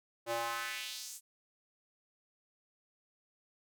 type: tone with high-pass filter sweep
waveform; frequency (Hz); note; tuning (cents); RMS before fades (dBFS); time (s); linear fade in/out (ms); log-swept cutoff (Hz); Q
square; 116.54; A#2; 0; -39; 0.26-1.21; 50; 480 to 8900; 1.9
effects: none